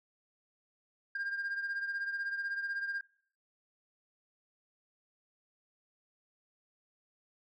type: beating tone pair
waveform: sine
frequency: 1602 / 1618 Hz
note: G6 / G#6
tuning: +37 / -46 cents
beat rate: 16 Hz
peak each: -33 / -39 dBFS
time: 1.15-3.01 s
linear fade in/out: 5 ms
effects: noise-tail reverb RT60 0.6 s tail -23 dB re dry + tanh soft clip ceiling -31 dBFS